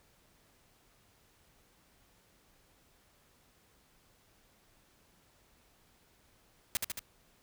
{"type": "noise with echo", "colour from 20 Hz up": "white", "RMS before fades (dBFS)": -31, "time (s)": [6.75, 6.77], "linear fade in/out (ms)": 0, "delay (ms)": 74, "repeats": 3, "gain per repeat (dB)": -3, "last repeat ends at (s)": 6.992, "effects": ["pink hiss -67 dBFS RMS until 7.42 s"]}